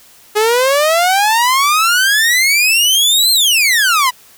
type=exponential two-way sweep; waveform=sawtooth; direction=up then down; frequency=415.3 to 4217 to 965 Hz; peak=-6 dBFS; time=0.35-4.11 s; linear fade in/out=20 ms; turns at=3.32 s; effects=white hiss -44 dBFS RMS until 4.37 s